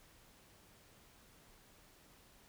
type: silence
effects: pink hiss -64 dBFS RMS until 2.48 s